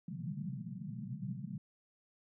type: band-pass noise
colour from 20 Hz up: pink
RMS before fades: -42 dBFS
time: 0.08-1.58 s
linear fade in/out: 5 ms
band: 120 to 220 Hz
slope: 96 dB/octave
effects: none